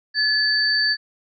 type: tone pair together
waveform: sine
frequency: 1715 / 4563 Hz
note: A6 / C#8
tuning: -45 / +49 cents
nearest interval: octave + perfect fourth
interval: 1694 cents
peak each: -20 / -19 dBFS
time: 0.14-0.97 s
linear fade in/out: 50 ms
effects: none